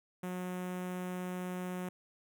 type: tone with notch filter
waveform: sawtooth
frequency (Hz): 181.6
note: F#3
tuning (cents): -32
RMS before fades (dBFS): -39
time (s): 0.23-1.89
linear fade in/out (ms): 5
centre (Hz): 4500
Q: 0.92
effects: none